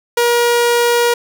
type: tone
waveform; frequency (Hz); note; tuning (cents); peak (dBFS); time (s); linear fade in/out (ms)
sawtooth; 476.5; A#4; +38; -7; 0.17-1.14; 5
effects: none